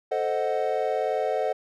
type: chord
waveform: triangle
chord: A diminished seventh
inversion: none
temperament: equal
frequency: 440 / 523.3 / 622.3 / 740 Hz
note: A4 / C5 / Eb5 / Gb5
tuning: 0 / 0 / 0 / 0 cents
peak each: -27 dBFS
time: 0.11-1.53 s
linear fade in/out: 10 ms
effects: none